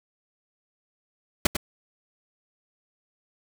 pink noise with echo, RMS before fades -18 dBFS, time 1.45-1.47 s, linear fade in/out 5 ms, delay 98 ms, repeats 1, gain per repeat -8 dB, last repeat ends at 1.568 s, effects none

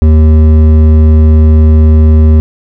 sine tone with hard clipping, 78 Hz, D#2, 5 cents sharp, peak -3 dBFS, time 0.02-2.4 s, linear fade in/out 0 ms, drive 10 dB, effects none

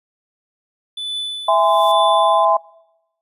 triangle tone with tremolo, 3489 Hz, A7, 15 cents flat, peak -19 dBFS, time 0.97-2.45 s, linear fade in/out 5 ms, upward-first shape triangle, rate 1.2 Hz, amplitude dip 80%
violet noise with exponential growth, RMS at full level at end -34 dBFS, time 1.13-1.92 s, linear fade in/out 5 ms, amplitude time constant 170 ms
sine chord, E augmented, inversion none, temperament just, 659.3 / 824.1 / 1030.1 Hz, E5 / G#5 / B#5, 0 / -14 / -27 cents, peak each -15 / -17 / -15 dBFS, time 1.48-2.57 s, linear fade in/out 5 ms
effects noise-tail reverb RT60 0.9 s tail -24 dB re dry + resampled to 32000 Hz

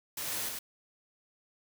white noise with echo, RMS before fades -37 dBFS, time 0.17-0.49 s, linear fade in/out 5 ms, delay 100 ms, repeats 1, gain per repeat -2 dB, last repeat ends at 0.59 s, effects none

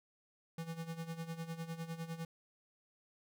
square tone with tremolo, 164.81 Hz, E3, in tune, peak -39 dBFS, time 0.58-2.25 s, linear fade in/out 2 ms, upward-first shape sine, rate 9.9 Hz, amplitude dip 75%, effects none

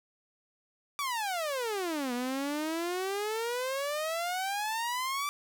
sawtooth exponential two-way sweep, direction down then up, 1174.7 to 240 to 1174.7 Hz, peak -27 dBFS, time 0.99-5.29 s, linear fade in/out 0 ms, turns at 2.13 s, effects none

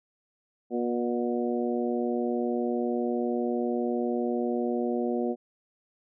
harmonic tone with a mistuned harmonic, 120 Hz, B2, 49 cents flat, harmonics 2 / 3 / 4 / 5 / 6, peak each -29 / -30 / -33 / -36 / -37 dBFS, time 0.7-5.36 s, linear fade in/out 50 ms, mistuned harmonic 6, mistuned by +18 cents, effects none

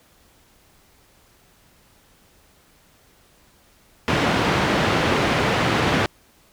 pink band-pass noise, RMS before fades -20 dBFS, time 4.08-6.06 s, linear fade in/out 0 ms, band 120 to 2900 Hz, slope 12 dB/octave, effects pink hiss -56 dBFS RMS until 6.52 s

